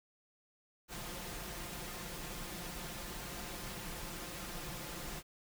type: noise with comb filter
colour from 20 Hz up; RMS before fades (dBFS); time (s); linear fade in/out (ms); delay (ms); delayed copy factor
pink; -44; 0.88-5.23; 50; 5.7; +0.55
effects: none